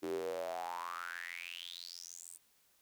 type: tone with high-pass filter sweep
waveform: square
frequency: 43.17 Hz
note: F1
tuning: 19 cents flat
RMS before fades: -43 dBFS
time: 0.02-2.38 s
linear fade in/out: 20 ms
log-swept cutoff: 330 to 9200 Hz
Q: 8.6
effects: white hiss -71 dBFS RMS until 2.81 s

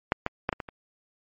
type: clicks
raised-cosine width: 0.5 ms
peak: -7 / -11 / -10 / -12 / -17 / -24 dBFS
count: 6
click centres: 0.121 / 0.264 / 0.491 / 0.528 / 0.602 / 0.688 s
effects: MP3 32 kbps

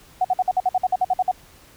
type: tone bursts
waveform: sine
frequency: 740 Hz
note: F#5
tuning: in tune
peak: -15 dBFS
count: 13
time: 0.21-1.314 s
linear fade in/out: 5 ms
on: 36 ms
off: 53 ms
effects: pink hiss -50 dBFS RMS until 1.76 s

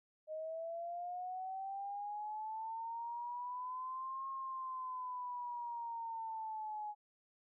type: linear two-way sweep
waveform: sine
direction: up then down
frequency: 618 to 1077 to 834 Hz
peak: -40 dBFS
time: 0.27-6.95 s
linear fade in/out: 50 ms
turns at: 4.28 s
effects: none

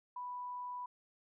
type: tone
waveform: sine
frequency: 987.8 Hz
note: B5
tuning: in tune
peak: -40 dBFS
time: 0.16-0.86 s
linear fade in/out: 5 ms
effects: none

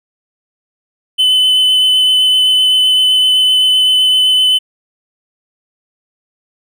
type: tone with vibrato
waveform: triangle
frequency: 3026 Hz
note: F#7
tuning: 38 cents sharp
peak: -6 dBFS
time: 1.18-4.59 s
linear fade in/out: 20 ms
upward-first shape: sine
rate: 7.8 Hz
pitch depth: 10 cents each way
effects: none

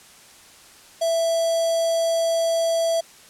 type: tone with notch filter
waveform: square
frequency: 662 Hz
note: E5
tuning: 7 cents sharp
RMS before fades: -21 dBFS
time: 1.01-3.01 s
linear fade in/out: 10 ms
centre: 2100 Hz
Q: 0.98
effects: white hiss -48 dBFS RMS until 3.29 s + low-pass 10000 Hz 12 dB/octave

